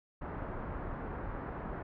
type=low-pass noise; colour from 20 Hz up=pink; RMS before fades=-40 dBFS; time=0.21-1.83 s; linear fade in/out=10 ms; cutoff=1500 Hz; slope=24 dB/octave; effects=none